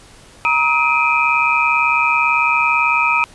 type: tone cluster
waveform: sine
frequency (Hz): 945 / 1272 / 2382 / 2520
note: A#5 / D#6 / D7 / D#7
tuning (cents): +23 / +38 / +24 / +21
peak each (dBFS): -18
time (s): 0.45-3.24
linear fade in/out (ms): 0
effects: pink hiss -44 dBFS RMS until 3.34 s + resampled to 24000 Hz